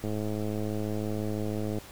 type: click train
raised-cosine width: 2 ms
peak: -20 dBFS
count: 186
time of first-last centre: 0.04-1.785 s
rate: 106 Hz
effects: pink hiss -48 dBFS RMS until 1.91 s